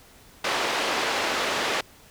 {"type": "band-pass noise", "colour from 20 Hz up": "pink", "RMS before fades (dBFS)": -26, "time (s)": [0.44, 1.81], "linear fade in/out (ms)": 5, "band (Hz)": [450, 4400], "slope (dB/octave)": 12, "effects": ["pink hiss -52 dBFS RMS until 2.1 s"]}